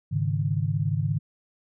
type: chord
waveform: sine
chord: Ab suspended fourth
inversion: none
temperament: equal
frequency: 103.83 / 138.59 / 155.56 Hz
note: Ab2 / Db3 / Eb3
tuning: 0 / 0 / 0 cents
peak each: -27 dBFS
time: 0.11-1.19 s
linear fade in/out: 20 ms
effects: none